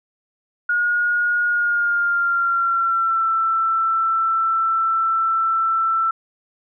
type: tone with pitch glide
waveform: sine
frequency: 1438 to 1334 Hz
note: F#6 to E6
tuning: -50 to +20 cents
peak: -16 dBFS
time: 0.69-6.11 s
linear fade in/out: 5 ms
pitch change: -130 cents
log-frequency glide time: 1.46-3.28 s
effects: none